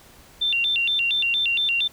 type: tone with vibrato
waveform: sine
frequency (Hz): 3136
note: G7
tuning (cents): 0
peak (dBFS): -19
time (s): 0.41-1.88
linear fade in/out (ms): 10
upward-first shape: square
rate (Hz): 4.3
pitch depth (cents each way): 220
effects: pink hiss -50 dBFS RMS until 1.92 s